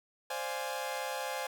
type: chord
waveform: sawtooth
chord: D half-diminished seventh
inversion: third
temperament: equal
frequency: 523.3 / 587.3 / 698.5 / 830.6 Hz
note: C5 / D5 / F5 / Ab5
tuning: 0 / 0 / 0 / 0 cents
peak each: -35 / -39 / -39 / -35 dBFS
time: 0.3-1.47 s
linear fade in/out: 5 ms
effects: none